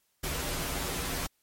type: noise with comb filter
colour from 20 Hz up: pink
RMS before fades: -33 dBFS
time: 0.23-1.27 s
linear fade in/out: 10 ms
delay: 9.4 ms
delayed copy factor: -0.75
effects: white hiss -73 dBFS RMS until 1.42 s + MP3 64 kbps